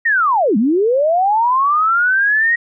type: linear two-way sweep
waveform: sine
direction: down then up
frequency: 1900 to 196 to 1900 Hz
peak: -11 dBFS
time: 0.05-2.56 s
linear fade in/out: 10 ms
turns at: 0.57 s
effects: none